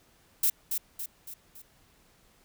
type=noise with echo; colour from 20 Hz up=violet; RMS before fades=-24 dBFS; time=0.43-0.5 s; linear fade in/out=5 ms; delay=280 ms; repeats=4; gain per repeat=-6 dB; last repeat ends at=1.62 s; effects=pink hiss -63 dBFS RMS until 2.44 s